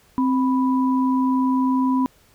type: tone pair together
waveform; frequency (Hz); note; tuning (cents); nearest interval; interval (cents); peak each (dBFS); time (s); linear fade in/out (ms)
sine; 261.6 / 987.8; C4 / B5; 0 / 0; octave + major seventh; 2300; -17 / -24; 0.18-2.06; 0
effects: pink hiss -56 dBFS RMS until 2.34 s